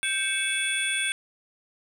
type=tone cluster; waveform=sine; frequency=1565 / 2235 / 2618 / 3424 / 8940 Hz; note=G6 / C#7 / E7 / A7 / C#9; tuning=-3 / +14 / -13 / -48 / +14 cents; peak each=-30 dBFS; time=0.03-1.12 s; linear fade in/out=0 ms; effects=tanh soft clip ceiling -16 dBFS + 9-bit